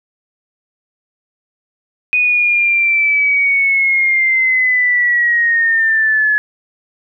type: linear sweep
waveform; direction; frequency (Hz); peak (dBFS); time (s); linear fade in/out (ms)
sine; down; 2489 to 1700; -10; 2.13-6.38; 0
effects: none